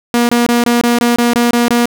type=tone bursts; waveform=sawtooth; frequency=238.6 Hz; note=A#3; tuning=41 cents sharp; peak=-5 dBFS; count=10; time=0.14-1.856 s; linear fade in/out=0 ms; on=150 ms; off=24 ms; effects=none